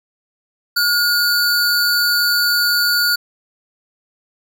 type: tone pair together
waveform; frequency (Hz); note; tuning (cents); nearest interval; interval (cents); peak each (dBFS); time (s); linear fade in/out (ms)
square; 1433 / 4549; F6 / C#8; +44 / +44; octave + minor sixth; 2000; -17; 0.76-3.16; 10
effects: none